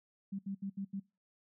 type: tone bursts at uneven times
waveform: sine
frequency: 196 Hz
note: G3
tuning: in tune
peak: -36 dBFS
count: 5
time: 0.32-0.39 / 0.46-0.55 / 0.62-0.7 / 0.77-0.85 / 0.93-1 s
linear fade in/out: 10 ms
effects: noise-tail reverb RT60 0.3 s tail -24 dB re dry